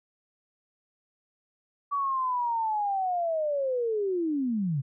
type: linear sweep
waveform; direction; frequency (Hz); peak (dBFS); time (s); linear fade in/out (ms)
sine; down; 1145 to 127.2; -25; 1.91-4.82; 20
effects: none